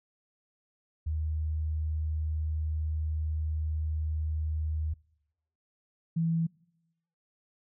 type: tone pair in turn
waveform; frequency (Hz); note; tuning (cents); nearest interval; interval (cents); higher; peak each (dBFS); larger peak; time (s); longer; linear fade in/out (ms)
sine; 77.78 / 164.81; D#2 / E3; 0 / 0; octave + minor second; 1300; second; -28 / -25; second; 1.06-4.94 / 6.16-6.47; first; 10
effects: noise-tail reverb RT60 0.9 s tail -25 dB re dry